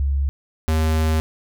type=tone pair in turn; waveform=sine / square; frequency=69.3 / 79.05 Hz; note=C#2 / D#2; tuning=0 / +28 cents; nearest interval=major second; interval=228 cents; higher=second; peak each=-17 dBFS; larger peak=neither; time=0-0.29 / 0.68-1.2 s; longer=second; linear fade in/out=0 ms; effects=none